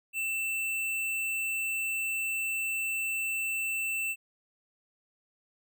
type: tone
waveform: square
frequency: 2670 Hz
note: E7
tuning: 22 cents sharp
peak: -30 dBFS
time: 0.13-4.16 s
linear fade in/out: 50 ms
effects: none